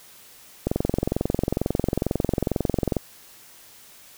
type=click train; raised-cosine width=2 ms; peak=-8 dBFS; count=52; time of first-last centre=0.67-2.967 s; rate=22.2 Hz; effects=white hiss -49 dBFS RMS until 4.17 s